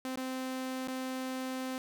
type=tone with dropouts; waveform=sawtooth; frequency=259.4 Hz; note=C4; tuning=15 cents flat; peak=-31 dBFS; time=0.05-1.78 s; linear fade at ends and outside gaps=1 ms; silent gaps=0.158-0.173 / 0.874-0.881 s; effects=none